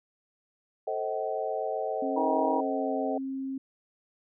sine chord, A diminished seventh, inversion none, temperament just, 440 / 528 / 633.6 / 760.3 Hz, A4 / C5 / Eb5 / Gb5, 0 / +16 / +31 / +47 cents, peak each -34 / -35 / -33 / -34 dBFS, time 0.87-3.18 s, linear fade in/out 5 ms
sine tone with pitch glide, 270.7 to 267.6 Hz, C#4 to C4, -41 to +39 cents, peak -31 dBFS, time 2.02-3.58 s, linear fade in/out 5 ms, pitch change -20 cents, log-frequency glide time 2.79-2.9 s
harmonic tone, 158.8 Hz, D#3, 36 cents sharp, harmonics 2 / 3 / 4 / 5 / 6, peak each -34 / -35 / -35 / -32 / -30 dBFS, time 2.16-2.61 s, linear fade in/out 10 ms
effects none

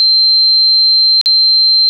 sine tone with dropouts, 4129 Hz, C8, 24 cents flat, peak -6 dBFS, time 0-1.89 s, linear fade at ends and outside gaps 0 ms, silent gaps 1.213-1.259 s, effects none

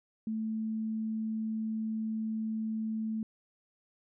sine tone, 220 Hz, A3, in tune, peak -31 dBFS, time 0.27-3.23 s, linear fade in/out 2 ms, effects none

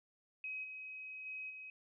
sine tone with level steps, 2536 Hz, D#7, 32 cents sharp, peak -40 / -45 / -42 / -47 dBFS, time 0.44-1.7 s, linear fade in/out 2 ms, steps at 0.63 / 1.25 / 1.49 s, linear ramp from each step 20 ms, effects none

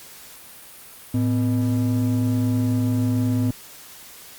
triangle ring-modulated tone, 181.9 Hz, F#3, 29 cents flat, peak -13 dBFS, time 1.14-3.51 s, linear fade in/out 5 ms, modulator 71.6 Hz, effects white hiss -43 dBFS RMS until 4.38 s + Opus 48 kbps

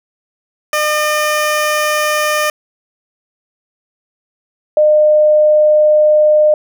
15% pulse / sine tone pair in turn, 605 / 607.2 Hz, D#5 / D#5, -49 / -42 cents, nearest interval unison, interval 7 cents, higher second, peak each -6 dBFS, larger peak neither, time 0.73-2.5 / 4.77-6.54 s, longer neither, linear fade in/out 2 ms, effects none

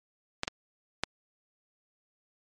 clicks, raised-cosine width 0.2 ms, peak -11 / -11 / -9 dBFS, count 3, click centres 0.434 / 0.479 / 1.036 s, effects MP3 48 kbps

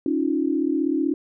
sine tone cluster, 276.9 / 312.7 / 353.4 Hz, C#4 / D#4 / F4, -2 / +9 / +21 cents, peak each -23 / -23 / -27 dBFS, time 0.06-1.14 s, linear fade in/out 2 ms, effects none

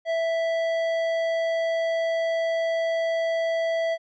sine tone with tanh clipping, 659.3 Hz, E5, in tune, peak -24 dBFS, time 0.05-3.98 s, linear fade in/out 50 ms, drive 12 dB, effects none

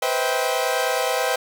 sawtooth chord, C major seventh, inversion third, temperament equal with one note detuned, 493.9 / 523.3 / 643.8 / 784 Hz, B4 / C5 / E5 / G5, 0 / 0 / -41 / 0 cents, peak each -22 / -22 / -22 / -22 dBFS, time 0.02-1.36 s, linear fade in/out 5 ms, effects none

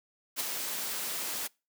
white noise with ADSR envelope, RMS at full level -30 dBFS, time 0.36-1.48 s, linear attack 42 ms, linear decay 10 ms, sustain -5 dB, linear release 17 ms, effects noise-tail reverb RT60 0.3 s tail -26 dB re dry + high-pass 200 Hz 12 dB/octave

